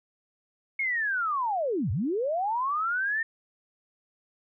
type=linear two-way sweep; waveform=sine; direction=down then up; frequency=2200 to 80.5 to 1835 Hz; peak=-25 dBFS; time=0.79-3.23 s; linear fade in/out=5 ms; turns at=1.91 s; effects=none